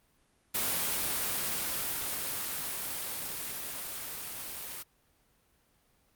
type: noise with level ramp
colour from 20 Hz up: white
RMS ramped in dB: -30 to -41 dBFS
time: 0.54-4.83 s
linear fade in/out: 10 ms
effects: pink hiss -69 dBFS RMS until 6.15 s + Opus 32 kbps